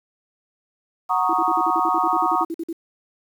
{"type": "chord", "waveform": "sine", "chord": "D# minor seventh", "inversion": "first", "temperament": "equal", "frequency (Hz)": [740, 932.3, 1108.7, 1244.5], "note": ["F#5", "A#5", "C#6", "D#6"], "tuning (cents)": [0, 0, 0, 0], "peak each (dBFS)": -23, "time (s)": [1.09, 2.45], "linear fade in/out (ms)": 20}
{"type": "tone bursts", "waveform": "sine", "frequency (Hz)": 330.8, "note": "E4", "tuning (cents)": 6, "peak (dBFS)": -24, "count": 16, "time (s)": [1.29, 2.729], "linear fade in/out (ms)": 5, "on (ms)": 44, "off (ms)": 49}
{"effects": ["8-bit"]}